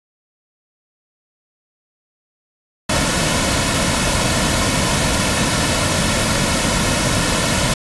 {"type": "noise with comb filter", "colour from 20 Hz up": "pink", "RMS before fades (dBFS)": -17, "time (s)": [2.89, 7.74], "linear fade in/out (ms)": 5, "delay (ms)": 2.5, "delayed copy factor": -0.5, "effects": ["resampled to 24000 Hz"]}